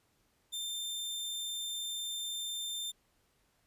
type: tone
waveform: sawtooth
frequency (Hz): 3586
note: A7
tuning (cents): +32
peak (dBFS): -33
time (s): 0.52-2.92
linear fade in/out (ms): 20
effects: pink hiss -73 dBFS RMS until 3.66 s + resampled to 32000 Hz